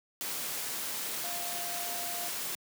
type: tone in noise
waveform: sine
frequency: 698.5 Hz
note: F5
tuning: in tune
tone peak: -41 dBFS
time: 1.24-2.28 s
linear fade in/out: 0 ms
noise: white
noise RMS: -36 dBFS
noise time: 0.21-2.55 s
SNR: -8 dB
effects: high-pass 150 Hz 12 dB/octave